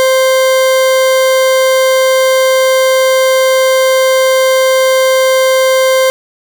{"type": "tone", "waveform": "40% pulse", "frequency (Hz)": 523.3, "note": "C5", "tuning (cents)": 0, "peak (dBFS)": -6, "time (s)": [0, 6.1], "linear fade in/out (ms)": 0, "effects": []}